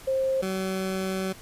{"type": "tone pair in turn", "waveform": ["sine", "20% pulse"], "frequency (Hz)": [530, 189.45], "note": ["C5", "F#3"], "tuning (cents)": [22, 41], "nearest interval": "octave + tritone", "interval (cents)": 1781, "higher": "first", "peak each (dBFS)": -22, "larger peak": "neither", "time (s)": [[0.07, 0.42], [0.42, 1.33]], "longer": "second", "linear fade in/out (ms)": 10, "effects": ["pink hiss -47 dBFS RMS until 1.41 s", "resampled to 32000 Hz"]}